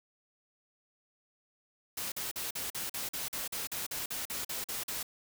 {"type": "noise bursts", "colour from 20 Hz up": "white", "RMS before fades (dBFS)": -37, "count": 16, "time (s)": [1.97, 5.03], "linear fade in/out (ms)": 5, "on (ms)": 150, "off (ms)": 44, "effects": []}